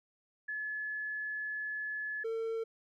sine / triangle tone pair in turn, 1713 / 451.5 Hz, A6 / A4, -47 / +45 cents, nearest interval octave + major seventh, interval 2308 cents, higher first, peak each -35 / -31 dBFS, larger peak second, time 0.48-2.24 / 2.24-2.64 s, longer first, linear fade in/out 10 ms, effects none

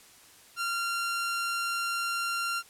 sawtooth tone, 1382 Hz, F6, 19 cents flat, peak -25 dBFS, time 0.56-2.63 s, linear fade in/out 50 ms, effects white hiss -55 dBFS RMS until 2.69 s + low-pass 12000 Hz 12 dB/octave

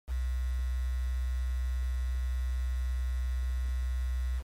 sine tone with quantisation, 62.8 Hz, B1, 30 cents sharp, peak -28 dBFS, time 0.07-4.43 s, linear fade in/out 50 ms, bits 8, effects MP3 64 kbps

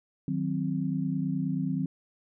sine chord, C diminished, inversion first, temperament equal, 155.56 / 185 / 261.6 Hz, Eb3 / Gb3 / C4, 0 / 0 / 0 cents, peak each -31 dBFS, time 0.28-1.86 s, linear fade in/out 2 ms, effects none

